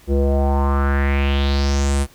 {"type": "tone with low-pass filter sweep", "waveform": "square", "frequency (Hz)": 69.6, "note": "C#2", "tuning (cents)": 8, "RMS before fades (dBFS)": -17, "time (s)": [0.07, 2.07], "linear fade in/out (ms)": 50, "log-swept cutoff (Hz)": [400, 10000], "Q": 4.1, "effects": ["pink hiss -49 dBFS RMS until 2.14 s"]}